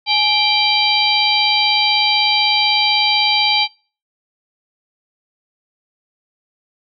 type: harmonic tone with a mistuned harmonic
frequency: 784 Hz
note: G5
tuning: in tune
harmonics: 1 / 3 / 4 / 5 / 6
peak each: -19 / -19 / -19 / -19 / -19 dBFS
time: 0.06-3.68 s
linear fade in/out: 50 ms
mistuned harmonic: 1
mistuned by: +120 cents
effects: noise-tail reverb RT60 0.4 s tail -25 dB re dry